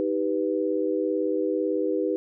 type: chord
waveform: sine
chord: Eb augmented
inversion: none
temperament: equal with one note detuned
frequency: 314 / 392 / 493.9 Hz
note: Eb4 / G4 / B4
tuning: +16 / 0 / 0 cents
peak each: -27 dBFS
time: 0-2.16 s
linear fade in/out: 0 ms
effects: none